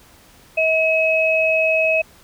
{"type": "tone pair together", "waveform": "sine", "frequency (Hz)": [640, 2560], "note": ["D#5", "D#7"], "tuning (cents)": [49, 49], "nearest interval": "2 octaves", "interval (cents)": 2400, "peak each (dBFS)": -17, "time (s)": [0.57, 2.02], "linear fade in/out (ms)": 10, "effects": ["pink hiss -49 dBFS RMS until 2.23 s"]}